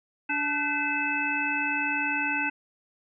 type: harmonic tone with a mistuned harmonic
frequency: 290.1 Hz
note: D4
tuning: 21 cents flat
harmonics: 1 / 3 / 5 / 7 / 9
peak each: -34 / -33 / -30 / -36 / -28 dBFS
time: 0.29-2.5 s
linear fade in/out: 10 ms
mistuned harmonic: 5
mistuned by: +78 cents
effects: none